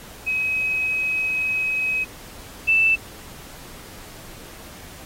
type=tone pair in turn; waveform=sine; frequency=2542 / 2648 Hz; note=D#7 / E7; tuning=+36 / +7 cents; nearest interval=minor second; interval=71 cents; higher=second; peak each=-20 / -14 dBFS; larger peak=second; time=0.26-2.05 / 2.67-2.96 s; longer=first; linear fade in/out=20 ms; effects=pink hiss -42 dBFS RMS until 5.05 s + AAC 48 kbps